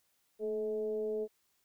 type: tone with frequency modulation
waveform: sine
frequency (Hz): 429.8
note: A4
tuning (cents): -41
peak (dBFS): -32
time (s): 0.39-1.28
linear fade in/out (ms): 50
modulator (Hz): 210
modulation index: 0.49
effects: white hiss -75 dBFS RMS until 1.64 s